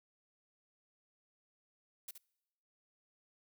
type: noise with echo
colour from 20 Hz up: blue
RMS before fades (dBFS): -45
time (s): 2.08-2.11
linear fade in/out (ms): 5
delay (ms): 70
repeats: 1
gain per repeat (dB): -7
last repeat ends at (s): 2.18
effects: noise-tail reverb RT60 1.0 s tail -25 dB re dry